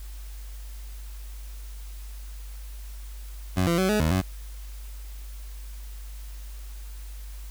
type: tone with pitch steps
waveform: 20% pulse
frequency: 92.3 / 169.7 / 188.1 / 211.7 / 79.3 / 93.4 Hz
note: F#2 / F3 / F#3 / G#3 / D#2 / F#2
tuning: -4 / -49 / +29 / +33 / +33 / +17 cents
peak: -16 dBFS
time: 3.56-4.22 s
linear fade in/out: 20 ms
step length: 110 ms
effects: added 50 Hz sine -36 dBFS peak until 7.5 s + white hiss -51 dBFS RMS until 7.5 s